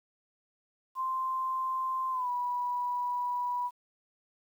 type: tone with pitch glide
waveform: sine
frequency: 1044 to 979.7 Hz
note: C6 to B5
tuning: -4 to -14 cents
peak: -29 dBFS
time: 0.95-3.71 s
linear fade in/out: 50 ms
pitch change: -110 cents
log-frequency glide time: 2.11-2.29 s
effects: 10-bit